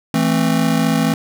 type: chord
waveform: square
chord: A minor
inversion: second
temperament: just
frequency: 165 / 220 / 264 Hz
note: E3 / A3 / C4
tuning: +2 / 0 / +16 cents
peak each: -19 dBFS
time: 0.14-1.14 s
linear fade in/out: 2 ms
effects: none